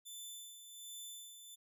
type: tone with tremolo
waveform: 15% pulse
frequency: 3520 Hz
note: A7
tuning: in tune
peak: -39 dBFS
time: 0.05-1.56 s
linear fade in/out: 20 ms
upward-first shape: sine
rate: 1.3 Hz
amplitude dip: 55%
effects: none